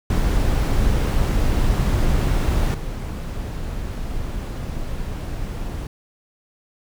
brown noise with level steps, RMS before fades -18 / -27 dBFS, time 0.1-5.87 s, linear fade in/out 2 ms, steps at 2.74 s, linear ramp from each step 5 ms, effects none

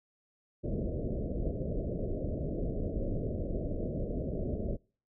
pink low-pass noise, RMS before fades -34 dBFS, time 0.63-4.77 s, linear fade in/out 20 ms, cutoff 640 Hz, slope 96 dB/octave, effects noise-tail reverb RT60 0.4 s tail -24 dB re dry

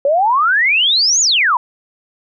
sine exponential two-way sweep, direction up then down, 540 to 7040 to 927 Hz, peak -10 dBFS, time 0.05-1.57 s, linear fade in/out 2 ms, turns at 1.21 s, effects none

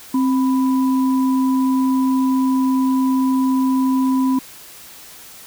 sine tone pair together, 262.7 / 992 Hz, C4 / B5, +7 / +7 cents, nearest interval octave + major seventh, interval 2300 cents, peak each -14 / -25 dBFS, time 0.14-4.39 s, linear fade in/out 5 ms, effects white hiss -40 dBFS RMS until 5.46 s

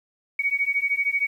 sine beating tone pair, 2240 / 2253 Hz, C#7 / C#7, +18 / +28 cents, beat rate 13 Hz, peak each -24 dBFS, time 0.39-1.27 s, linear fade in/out 5 ms, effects 9-bit

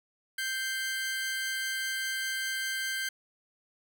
sawtooth tone pair together, 1568 / 2089 Hz, G6 / C7, 0 / -3 cents, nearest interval perfect fourth, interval 497 cents, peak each -28 / -35 dBFS, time 0.38-3.09 s, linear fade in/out 5 ms, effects none

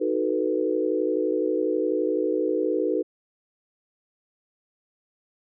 sine chord, B dominant seventh, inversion first, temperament equal with one note detuned, 311.1 / 370 / 441.8 / 493.9 Hz, D#4 / F#4 / A4 / B4, 0 / 0 / +7 / 0 cents, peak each -27 dBFS, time 0-3.03 s, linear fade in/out 20 ms, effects none

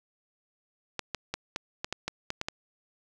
clicks, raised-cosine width 0.2 ms, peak -14 dBFS, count 10, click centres 0.993 / 1.147 / 1.34 / 1.561 / 1.845 / 1.926 / 2.08 / 2.304 / 2.414 / 2.485 s, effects none

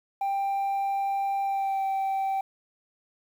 sine tone with pitch glide, 789 to 776.3 Hz, G5 to G5, +11 to -17 cents, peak -22 dBFS, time 0.21-2.41 s, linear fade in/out 5 ms, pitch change -28 cents, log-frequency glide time 1.43-1.84 s, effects tanh soft clip ceiling -24 dBFS + 9-bit

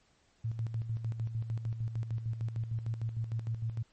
sine tone with tremolo, 113.3 Hz, A#2, 49 cents flat, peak -30 dBFS, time 0.44-3.83 s, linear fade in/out 10 ms, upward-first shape square, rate 6.6 Hz, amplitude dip 60%, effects pink hiss -69 dBFS RMS until 3.92 s + MP3 32 kbps

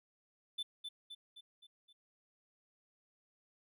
triangle tone with echo, 3520 Hz, A7, in tune, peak -35 dBFS, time 0.58-0.63 s, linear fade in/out 10 ms, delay 260 ms, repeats 5, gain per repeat -5 dB, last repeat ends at 1.93 s, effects none

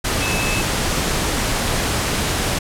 sine tone in noise, 2603 Hz, E7, 22 cents flat, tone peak -24 dBFS, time 0.21-0.62 s, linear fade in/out 10 ms, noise pink, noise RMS -20 dBFS, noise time 0.04-2.59 s, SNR -7 dB, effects low-pass 11000 Hz 12 dB/octave

